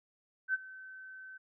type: tone with ADSR envelope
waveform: sine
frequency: 1532 Hz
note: G6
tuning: 40 cents flat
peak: -26 dBFS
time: 0.48-1.38 s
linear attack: 59 ms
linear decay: 27 ms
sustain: -20 dB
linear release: 13 ms
effects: none